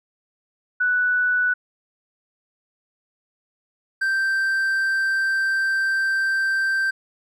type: tone pair in turn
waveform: sine / triangle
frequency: 1483 / 1565.7 Hz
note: F#6 / G6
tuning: +4 / -3 cents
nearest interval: minor second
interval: 93 cents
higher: second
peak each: -17 dBFS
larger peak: neither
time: 0.8-1.54 / 4.01-6.91 s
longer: second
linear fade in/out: 10 ms
effects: none